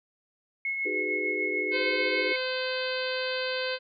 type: tone with tremolo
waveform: sine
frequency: 2178 Hz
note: C#7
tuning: 31 cents flat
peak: -26 dBFS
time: 0.65-2.36 s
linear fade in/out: 2 ms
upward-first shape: triangle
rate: 6.7 Hz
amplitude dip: 40%
type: chord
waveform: sine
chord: G# minor seventh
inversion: second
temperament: just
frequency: 311.5 / 373.8 / 415.3 / 498.4 Hz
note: D#4 / F#4 / G#4 / B4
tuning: +2 / +18 / 0 / +16 cents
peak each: -37 / -34 / -34 / -38 dBFS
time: 0.85-2.33 s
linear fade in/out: 10 ms
type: harmonic tone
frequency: 514 Hz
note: C5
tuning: 31 cents flat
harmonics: 1 / 2 / 3 / 4 / 5 / 6 / 7 / 8 / 9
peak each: -31 / -41 / -35 / -41 / -37 / -39 / -42 / -39 / -40 dBFS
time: 1.71-3.79 s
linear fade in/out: 50 ms
effects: none